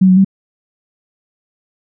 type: tone with pitch steps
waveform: sine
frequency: 188.1 / 185.1 / 193.1 Hz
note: F#3 / F#3 / G3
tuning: +29 / +1 / -26 cents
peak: -5 dBFS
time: 0.01-0.247 s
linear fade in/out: 10 ms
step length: 79 ms
effects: none